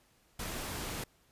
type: noise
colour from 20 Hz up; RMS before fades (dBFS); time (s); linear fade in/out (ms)
pink; -39; 0.39-1.04; 5
effects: pink hiss -68 dBFS RMS until 1.31 s + resampled to 32000 Hz